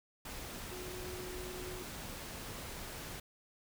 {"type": "tone in noise", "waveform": "sine", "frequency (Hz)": 364.9, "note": "F#4", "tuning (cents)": -24, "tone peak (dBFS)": -45, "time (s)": [0.71, 1.83], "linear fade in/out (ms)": 5, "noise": "pink", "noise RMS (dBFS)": -45, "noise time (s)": [0.25, 3.2], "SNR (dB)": -3, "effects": []}